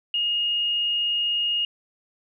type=tone; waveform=sine; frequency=2856 Hz; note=F7; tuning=38 cents sharp; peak=-21 dBFS; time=0.14-1.65 s; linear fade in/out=2 ms; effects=none